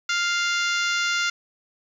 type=harmonic tone; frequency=698.5 Hz; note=F5; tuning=in tune; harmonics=2 / 3 / 4 / 5 / 6 / 7 / 8 / 9 / 10; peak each=-24 / -28 / -30 / -32 / -34 / -35 / -36 / -37 / -38 dBFS; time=0.09-1.3 s; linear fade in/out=5 ms; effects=9-bit